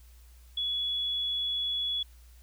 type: tone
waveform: sine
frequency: 3388 Hz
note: G#7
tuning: 34 cents sharp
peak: -28 dBFS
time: 0.57-2.03 s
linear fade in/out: 5 ms
effects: added 60 Hz sine -51 dBFS peak until 2.42 s + white hiss -63 dBFS RMS until 2.42 s